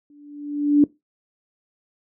sine tone with exponential growth, 291.3 Hz, D4, 14 cents flat, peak -8 dBFS, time 0.1-0.84 s, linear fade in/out 2 ms, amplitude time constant 160 ms, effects noise-tail reverb RT60 0.2 s tail -21 dB re dry

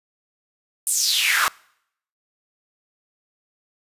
pink noise with high-pass filter sweep, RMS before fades -20 dBFS, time 0.87-1.48 s, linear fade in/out 0 ms, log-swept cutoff 9500 to 1100 Hz, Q 4.7, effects noise-tail reverb RT60 0.7 s tail -25 dB re dry + resampled to 32000 Hz

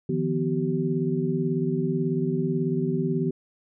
sine tone cluster, 152.8 / 171 / 247.4 / 382.7 Hz, D#3 / F3 / B3 / G4, -31 / -36 / +3 / -42 cents, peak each -28 dBFS, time 0.09-3.31 s, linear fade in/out 5 ms, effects none

